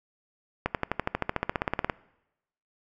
accelerating click train, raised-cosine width 0.5 ms, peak -10 dBFS, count 19, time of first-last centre 0.66-1.898 s, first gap 88 ms, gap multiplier 0.97, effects noise-tail reverb RT60 0.9 s tail -22 dB re dry

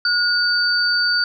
sine tone pair together, 1445 / 4588 Hz, F#6 / D8, -41 / -41 cents, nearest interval octave + minor sixth, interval 2000 cents, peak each -18 dBFS, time 0.05-1.24 s, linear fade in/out 2 ms, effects none

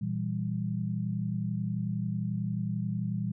sine chord, E diminished, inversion second, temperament equal with one note detuned, 117.56 / 164.81 / 196 Hz, Bb2 / E3 / G3, +15 / 0 / 0 cents, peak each -33 / -34 / -33 dBFS, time 0.01-3.32 s, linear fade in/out 10 ms, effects none

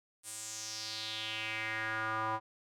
square tone with band-pass filter sweep, 110 Hz, A2, in tune, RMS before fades -38 dBFS, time 0.23-2.4 s, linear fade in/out 50 ms, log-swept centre 9300 to 970 Hz, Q 3.6, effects none

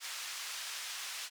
white band-pass noise, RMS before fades -42 dBFS, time 0-1.3 s, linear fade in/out 50 ms, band 1200 to 6300 Hz, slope 12 dB/octave, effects none

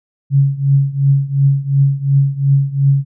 sine tone with tremolo, 138.59 Hz, C#3, in tune, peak -6 dBFS, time 0.3-3.05 s, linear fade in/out 50 ms, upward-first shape triangle, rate 2.8 Hz, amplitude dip 90%, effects none

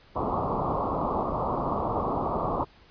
white low-pass noise, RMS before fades -28 dBFS, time 0.15-2.65 s, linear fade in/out 20 ms, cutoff 1200 Hz, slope 96 dB/octave, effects pink hiss -56 dBFS RMS until 2.9 s + resampled to 11025 Hz

